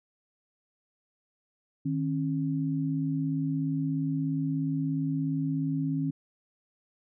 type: tone pair together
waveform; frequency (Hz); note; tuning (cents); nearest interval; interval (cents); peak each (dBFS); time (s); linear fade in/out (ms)
sine; 154.85 / 271.8; D#3 / C#4; -8 / -34; minor seventh; 974; -29 / -29; 1.85-6.11; 10
effects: none